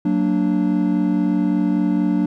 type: chord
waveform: triangle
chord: Gb augmented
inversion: none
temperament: equal with one note detuned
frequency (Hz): 185 / 229.7 / 293.7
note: Gb3 / Bb3 / D4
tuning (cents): 0 / -25 / 0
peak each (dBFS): -18 / -20 / -17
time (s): 0.05-2.26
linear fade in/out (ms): 5
effects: none